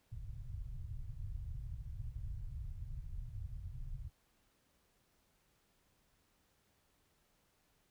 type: low-pass noise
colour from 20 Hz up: pink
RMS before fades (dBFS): -44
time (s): 0.11-4.1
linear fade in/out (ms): 20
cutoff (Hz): 130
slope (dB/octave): 48
effects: pink hiss -75 dBFS RMS until 7.9 s